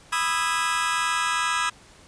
sawtooth chord, E major seventh, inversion second, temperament just, 988.9 / 1236.1 / 1318.5 / 1648.1 Hz, B5 / D#6 / E6 / G#6, +2 / -12 / 0 / -14 cents, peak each -24 dBFS, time 0.12-1.7 s, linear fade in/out 10 ms, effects pink hiss -51 dBFS RMS until 2.07 s + resampled to 22050 Hz

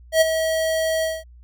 square tone with ADSR envelope, 642 Hz, E5, 46 cents flat, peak -11 dBFS, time 0.12-1.24 s, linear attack 92 ms, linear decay 20 ms, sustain -9 dB, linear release 210 ms, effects added 60 Hz sine -43 dBFS peak until 1.43 s

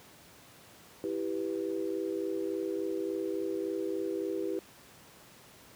sine chord, E minor, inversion none, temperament equal with one note detuned, 328.5 / 392 / 493.9 Hz, E4 / G4 / B4, -6 / 0 / 0 cents, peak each -35 / -34 / -38 dBFS, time 1.04-4.59 s, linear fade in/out 0 ms, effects pink hiss -55 dBFS RMS until 5.75 s + high-pass 100 Hz 12 dB/octave

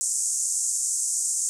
pink band-pass noise, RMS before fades -26 dBFS, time 0.01-1.49 s, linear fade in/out 0 ms, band 6600 to 9000 Hz, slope 48 dB/octave, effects none

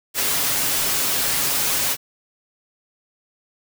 white noise with comb filter, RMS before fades -21 dBFS, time 0.14-1.97 s, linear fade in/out 50 ms, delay 7.2 ms, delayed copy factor +0.5, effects none

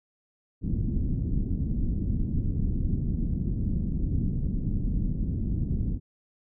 pink low-pass noise, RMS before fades -27 dBFS, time 0.61-6 s, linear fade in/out 50 ms, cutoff 250 Hz, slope 24 dB/octave, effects none

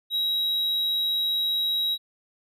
triangle tone, 3845 Hz, B7, 47 cents flat, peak -21 dBFS, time 0.1-1.98 s, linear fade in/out 50 ms, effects none

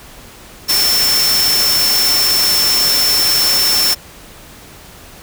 sine tone in noise, 5370 Hz, E8, 31 cents sharp, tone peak -12 dBFS, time 0.68-3.95 s, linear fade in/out 20 ms, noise white, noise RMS -17 dBFS, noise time 0.68-3.95 s, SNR +2 dB, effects pink hiss -38 dBFS RMS until 5.22 s

